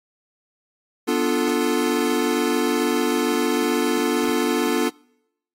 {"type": "chord", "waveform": "square", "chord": "B half-diminished seventh", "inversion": "none", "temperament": "equal", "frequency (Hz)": [246.9, 293.7, 349.2, 440], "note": ["B3", "D4", "F4", "A4"], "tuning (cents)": [0, 0, 0, 0], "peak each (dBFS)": -25, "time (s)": [1.07, 4.9], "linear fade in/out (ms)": 20, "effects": ["noise-tail reverb RT60 0.8 s tail -26 dB re dry", "AAC 48 kbps"]}